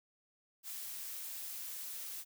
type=noise; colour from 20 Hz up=blue; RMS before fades=-44 dBFS; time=0.63-2.25 s; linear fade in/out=50 ms; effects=none